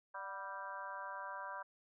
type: harmonic tone with a mistuned harmonic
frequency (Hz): 196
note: G3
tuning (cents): 0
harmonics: 3 / 4 / 5 / 6 / 7 / 8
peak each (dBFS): -52 / -54 / -46 / -50 / -53 / -49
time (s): 0.14-1.63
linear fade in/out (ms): 10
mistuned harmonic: 4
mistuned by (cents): -77
effects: none